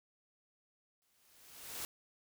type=noise with exponential growth; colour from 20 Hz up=white; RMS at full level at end=-40 dBFS; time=1.02-1.85 s; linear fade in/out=0 ms; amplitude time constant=180 ms; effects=none